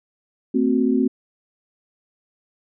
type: chord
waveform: sine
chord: F# diminished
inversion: first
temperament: equal with one note detuned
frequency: 225.5 / 261.6 / 370 Hz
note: A3 / C4 / F#4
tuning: +43 / 0 / 0 cents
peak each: -21 / -18 / -23 dBFS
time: 0.54-1.08 s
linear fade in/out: 10 ms
effects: none